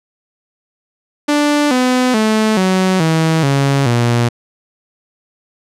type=tone with pitch steps; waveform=sawtooth; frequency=293.7 / 252.7 / 217.5 / 187.17 / 161.07 / 138.61 / 119.28 Hz; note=D4 / B3 / A3 / F#3 / E3 / C#3 / A#2; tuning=0 / +40 / -20 / +20 / -40 / 0 / +40 cents; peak=-7 dBFS; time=1.28-4.29 s; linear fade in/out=10 ms; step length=430 ms; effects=low-pass 9000 Hz 12 dB/octave